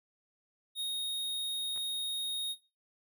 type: tone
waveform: square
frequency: 3729 Hz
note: A#7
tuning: in tune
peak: -33 dBFS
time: 0.75-2.56 s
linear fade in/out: 50 ms
type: clicks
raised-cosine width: 0.5 ms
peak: -39 / -37 dBFS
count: 2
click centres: 1.762 / 1.776 s
effects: noise-tail reverb RT60 0.3 s tail -18 dB re dry